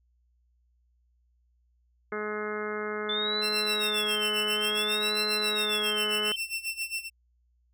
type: harmonic tone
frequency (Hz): 211.3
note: G#3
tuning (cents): +30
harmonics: 1 / 2 / 3 / 4 / 5 / 6 / 7 / 8 / 9 / 10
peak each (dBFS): -40 / -33 / -43 / -46 / -45 / -38 / -40 / -42 / -50 / -42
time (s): 2.12-6.32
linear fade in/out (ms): 2
type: tone with vibrato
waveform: sine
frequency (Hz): 3488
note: A7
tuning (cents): -16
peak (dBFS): -28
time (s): 3.09-6.36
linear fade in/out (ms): 5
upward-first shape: sine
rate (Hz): 0.57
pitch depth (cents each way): 270
type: tone with tremolo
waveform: sawtooth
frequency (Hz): 2694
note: E7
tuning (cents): +37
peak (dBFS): -25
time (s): 3.41-7.1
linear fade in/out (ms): 50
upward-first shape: sine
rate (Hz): 7.4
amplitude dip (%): 85
effects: added 60 Hz sine -65 dBFS peak until 7.73 s